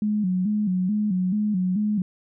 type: tone with vibrato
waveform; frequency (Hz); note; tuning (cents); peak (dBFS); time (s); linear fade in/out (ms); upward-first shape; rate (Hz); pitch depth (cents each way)
sine; 196.6; G3; +5; -20; 0.02-2.02; 2; square; 2.3; 120
effects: none